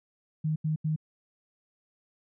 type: tone bursts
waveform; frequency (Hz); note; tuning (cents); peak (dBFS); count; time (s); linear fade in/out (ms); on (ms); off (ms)
sine; 155.56; D#3; 0; -25; 3; 0.44-0.962; 10; 120; 81
effects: none